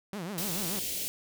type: tone with vibrato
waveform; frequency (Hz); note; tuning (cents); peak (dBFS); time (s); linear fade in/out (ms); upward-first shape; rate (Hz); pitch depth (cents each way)
sawtooth; 185; F#3; 0; -31; 0.13-0.79; 0; triangle; 6.9; 290
type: band-stop noise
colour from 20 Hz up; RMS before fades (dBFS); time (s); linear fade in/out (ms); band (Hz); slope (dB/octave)
white; -34; 0.38-1.08; 0; 560 to 2400; 24
effects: none